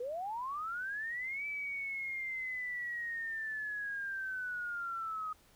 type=linear two-way sweep; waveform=sine; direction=up then down; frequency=466.2 to 2316 to 1251 Hz; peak=-36 dBFS; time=0-5.33 s; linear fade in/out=5 ms; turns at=1.46 s; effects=pink hiss -65 dBFS RMS until 5.55 s

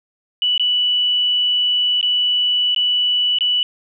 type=tone with dropouts; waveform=sine; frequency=2960 Hz; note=F#7; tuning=in tune; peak=-14 dBFS; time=0.42-3.63 s; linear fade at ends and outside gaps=1 ms; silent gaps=0.578-0.596 / 2.012-2.028 / 2.747-2.762 / 3.386-3.408 s; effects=none

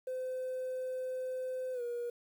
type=tone with pitch glide; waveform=sine; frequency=513 to 478.6 Hz; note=C5 to A#4; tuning=-34 to +46 cents; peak=-33 dBFS; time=0.07-2.1 s; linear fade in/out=5 ms; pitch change=-120 cents; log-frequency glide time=1.73-1.82 s; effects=tanh soft clip ceiling -33 dBFS + 10-bit

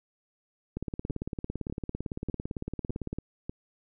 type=two click trains; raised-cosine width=3 ms; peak=-20 / -21 dBFS; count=44 / 5; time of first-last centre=0.77-3.186 / 1.1-3.495 s; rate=17.8 / 1.67 Hz; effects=none

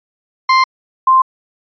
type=tone pair in turn; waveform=35% pulse / sine; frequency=1046.5 / 1046.5 Hz; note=C6 / C6; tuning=0 / 0 cents; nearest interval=unison; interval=0 cents; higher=neither; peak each=-6 dBFS; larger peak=neither; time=0.49-0.64 / 1.07-1.22 s; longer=neither; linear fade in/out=5 ms; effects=resampled to 11025 Hz

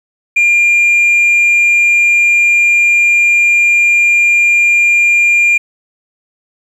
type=tone; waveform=sine; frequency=2400 Hz; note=D7; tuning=37 cents sharp; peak=-4 dBFS; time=0.36-5.58 s; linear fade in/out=10 ms; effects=tanh soft clip ceiling -5 dBFS + 7-bit

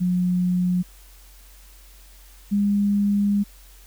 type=tone pair in turn; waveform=sine; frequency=180 / 202.9 Hz; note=F#3 / G#3; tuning=-47 / -40 cents; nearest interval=major second; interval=207 cents; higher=second; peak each=-18 / -17 dBFS; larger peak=second; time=0-0.83 / 2.51-3.44 s; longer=second; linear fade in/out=20 ms; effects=added 46 Hz sine -46 dBFS peak until 3.86 s + white hiss -52 dBFS RMS until 3.86 s

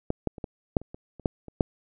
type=clicks; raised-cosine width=2 ms; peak=-12 / -12 / -27 / -19 / -6 / -29 / -26 / -30 / -10 / -28 / -7 dBFS; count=11; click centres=0.104 / 0.273 / 0.382 / 0.442 / 0.768 / 0.816 / 0.945 / 1.197 / 1.258 / 1.483 / 1.608 s; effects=none

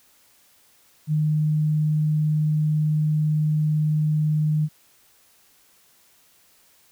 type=tone; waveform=sine; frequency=153 Hz; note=D#3; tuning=29 cents flat; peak=-18 dBFS; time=1.07-4.69 s; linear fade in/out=50 ms; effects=white hiss -58 dBFS RMS until 6.91 s

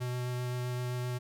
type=tone with vibrato; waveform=square; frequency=124.2 Hz; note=B2; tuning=10 cents sharp; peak=-33 dBFS; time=0-1.19 s; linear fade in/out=20 ms; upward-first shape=sine; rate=7.7 Hz; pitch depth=8 cents each way; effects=none

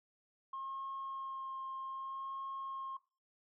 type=tone with vibrato; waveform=sine; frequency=1072 Hz; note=C6; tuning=42 cents sharp; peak=-39 dBFS; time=0.53-2.97 s; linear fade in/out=5 ms; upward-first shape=sine; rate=0.64 Hz; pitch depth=13 cents each way; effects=noise-tail reverb RT60 0.3 s tail -18 dB re dry + tanh soft clip ceiling -36 dBFS

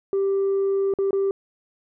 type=tone with dropouts; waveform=sine; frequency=392 Hz; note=G4; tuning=in tune; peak=-17 dBFS; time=0.13-1.31 s; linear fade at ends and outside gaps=1 ms; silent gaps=0.938-0.987 / 1.108-1.13 s; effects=tanh soft clip ceiling -17 dBFS

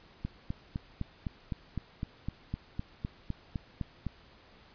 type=click train; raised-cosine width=5 ms; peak=-21 dBFS; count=16; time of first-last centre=0.25-4.067 s; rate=3.93 Hz; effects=pink hiss -58 dBFS RMS until 4.74 s + resampled to 11025 Hz

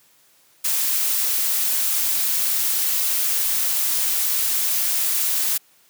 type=noise; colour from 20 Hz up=blue; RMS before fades=-21 dBFS; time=0.64-5.58 s; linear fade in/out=10 ms; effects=white hiss -57 dBFS RMS until 5.89 s + high-pass 100 Hz 12 dB/octave

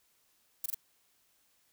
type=noise bursts; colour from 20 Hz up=violet; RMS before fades=-33 dBFS; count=3; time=0.64-0.746 s; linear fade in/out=5 ms; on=20 ms; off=23 ms; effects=white hiss -71 dBFS RMS until 1.72 s

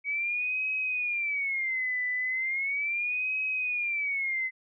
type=tone with vibrato; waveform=sine; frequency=2250 Hz; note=C#7; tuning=25 cents sharp; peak=-27 dBFS; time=0.04-4.51 s; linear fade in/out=50 ms; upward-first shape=sine; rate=0.37 Hz; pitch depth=210 cents each way; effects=none

